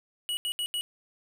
square tone bursts at uneven times, 2920 Hz, F#7, 24 cents flat, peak -29 dBFS, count 4, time 0.29-0.37 / 0.45-0.52 / 0.59-0.66 / 0.74-0.81 s, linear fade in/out 0 ms, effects 10-bit

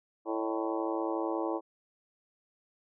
harmonic tone with a mistuned harmonic, 110.8 Hz, A2, 13 cents sharp, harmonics 3 / 4 / 5 / 6 / 7 / 8 / 9 / 10, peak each -33 / -38 / -37 / -41 / -40 / -41 / -41 / -45 dBFS, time 0.25-1.61 s, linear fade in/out 50 ms, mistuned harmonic 6, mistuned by -98 cents, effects none

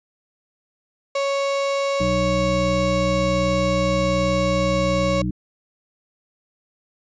35% pulse tone, 554.4 Hz, C#5, in tune, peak -18 dBFS, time 1.15-5.22 s, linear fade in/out 5 ms
harmonic tone, 61.3 Hz, B1, 12 cents flat, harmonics 1 / 2 / 3 / 5, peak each -28 / -27 / -24 / -28 dBFS, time 2-5.31 s, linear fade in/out 5 ms
effects resampled to 16000 Hz

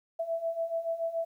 sine beating tone pair, 658 / 665 Hz, E5 / E5, -3 / +15 cents, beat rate 7 Hz, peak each -35 / -31 dBFS, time 0.19-1.25 s, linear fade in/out 10 ms, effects 11-bit

